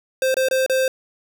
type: tone with dropouts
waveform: square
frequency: 523.3 Hz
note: C5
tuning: in tune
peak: -17 dBFS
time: 0.22-0.88 s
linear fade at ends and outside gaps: 2 ms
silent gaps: 0.343-0.368 / 0.486-0.511 / 0.663-0.697 s
effects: none